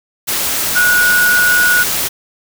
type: tone in noise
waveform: sine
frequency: 1459 Hz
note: F#6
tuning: 25 cents flat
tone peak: -9 dBFS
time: 0.75-1.84 s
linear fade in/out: 20 ms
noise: white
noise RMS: -17 dBFS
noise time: 0.27-2.09 s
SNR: +5 dB
effects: none